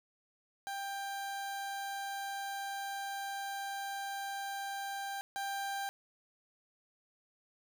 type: tone pair in turn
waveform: 30% pulse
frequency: 791 / 791 Hz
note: G5 / G5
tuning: +15 / +15 cents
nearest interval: unison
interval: 0 cents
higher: neither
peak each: -35 / -33 dBFS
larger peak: second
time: 0.67-5.21 / 5.36-5.89 s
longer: first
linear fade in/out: 0 ms
effects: none